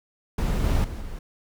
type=noise with level steps; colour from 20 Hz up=brown; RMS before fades=-23 / -21 / -33 / -35 dBFS; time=0.38-1.19 s; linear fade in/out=5 ms; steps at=0.64 / 0.84 / 1.01 s; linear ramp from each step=5 ms; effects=none